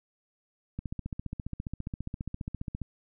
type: click train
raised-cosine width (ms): 5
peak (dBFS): -22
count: 31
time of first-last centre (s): 0.79-2.817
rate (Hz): 14.8
effects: none